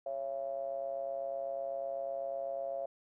triangle ring-modulated tone, 64 Hz, C2, 38 cents flat, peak -30 dBFS, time 0.06-2.86 s, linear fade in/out 5 ms, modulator 614 Hz, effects none

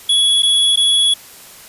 square tone with dropouts, 3371 Hz, G#7, 25 cents sharp, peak -11 dBFS, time 0.09-1.14 s, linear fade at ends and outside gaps 5 ms, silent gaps 0.423-0.43 / 0.76-0.772 s, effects white hiss -39 dBFS RMS until 1.68 s + resampled to 32000 Hz

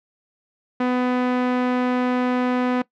sawtooth tone with low-pass filter, 250 Hz, B3, 21 cents sharp, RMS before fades -21 dBFS, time 0.8-2.82 s, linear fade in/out 5 ms, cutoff 2100 Hz, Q 0.78, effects noise-tail reverb RT60 0.1 s tail -20 dB re dry

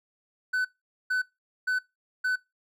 triangle tone bursts, 1506 Hz, F#6, 30 cents sharp, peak -22 dBFS, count 4, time 0.53-2.36 s, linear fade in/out 10 ms, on 120 ms, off 450 ms, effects noise-tail reverb RT60 0.2 s tail -21 dB re dry

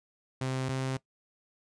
sawtooth tone pair in turn, 130.81 / 131.87 Hz, C3 / C3, 0 / +14 cents, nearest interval unison, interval 14 cents, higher second, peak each -26 dBFS, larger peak neither, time 0.41-0.69 / 0.69-0.97 s, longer neither, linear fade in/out 5 ms, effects noise-tail reverb RT60 0.1 s tail -19 dB re dry + resampled to 22050 Hz

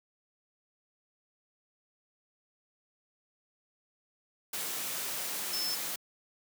sine tone in noise, 5270 Hz, E8, 1 cent flat, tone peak -32 dBFS, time 5.53-5.75 s, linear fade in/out 5 ms, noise white, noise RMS -36 dBFS, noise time 4.53-5.96 s, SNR +1 dB, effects high-pass 150 Hz 12 dB/octave

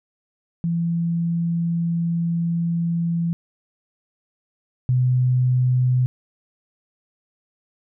sine tone pair in turn, 168.8 / 126.46 Hz, E3 / B2, +41 / +41 cents, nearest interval perfect fourth, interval 500 cents, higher first, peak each -19 / -15 dBFS, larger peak second, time 0.64-3.33 / 4.89-6.06 s, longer first, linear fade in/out 0 ms, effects none

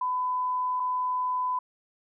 sine tone pair in turn, 1004 / 1004 Hz, B5 / B5, +28 / +28 cents, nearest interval unison, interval 0 cents, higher neither, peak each -25 / -25 dBFS, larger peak neither, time 0.01-0.8 / 0.8-1.59 s, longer neither, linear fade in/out 5 ms, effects none

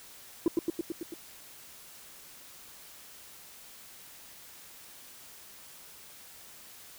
sine tone with echo, 334.2 Hz, E4, 24 cents sharp, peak -18 dBFS, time 0.46-0.48 s, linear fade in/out 2 ms, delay 110 ms, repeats 6, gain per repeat -3 dB, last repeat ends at 1.14 s, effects tanh soft clip ceiling -20 dBFS + white hiss -51 dBFS RMS until 6.98 s

